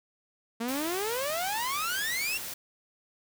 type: exponential sweep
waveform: sawtooth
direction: up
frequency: 224.2 to 2807 Hz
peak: -26 dBFS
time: 0.6-2.38 s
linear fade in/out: 10 ms
type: noise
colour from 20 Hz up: white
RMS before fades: -38 dBFS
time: 0.68-2.54 s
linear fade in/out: 5 ms
effects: none